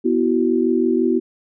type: chord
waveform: sine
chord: B suspended fourth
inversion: none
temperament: equal with one note detuned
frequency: 246.9 / 329.6 / 375.6 Hz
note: B3 / E4 / F#4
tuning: 0 / 0 / +26 cents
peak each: -19 dBFS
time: 0.04-1.2 s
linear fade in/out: 20 ms
effects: none